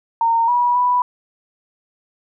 sine tone with pitch steps, 919 / 971 / 986 Hz, A#5 / B5 / B5, -25 / -30 / -3 cents, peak -13 dBFS, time 0.21-1.02 s, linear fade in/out 2 ms, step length 270 ms, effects none

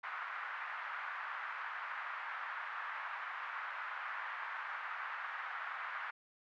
white band-pass noise, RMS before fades -43 dBFS, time 0.03-6.11 s, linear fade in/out 10 ms, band 1000 to 1700 Hz, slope 24 dB/octave, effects none

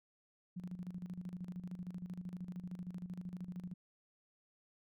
sine tone with tremolo, 179.6 Hz, F3, 49 cents sharp, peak -40 dBFS, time 0.56-3.74 s, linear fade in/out 10 ms, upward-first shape square, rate 13 Hz, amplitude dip 70%, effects none

